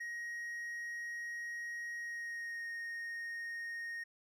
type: tone with pitch glide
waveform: triangle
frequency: 1885 to 1856.9 Hz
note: A#6 to A#6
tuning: +19 to -7 cents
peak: -38 dBFS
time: 0-4.04 s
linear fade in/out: 10 ms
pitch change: -26 cents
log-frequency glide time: 1.97-2.68 s
effects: none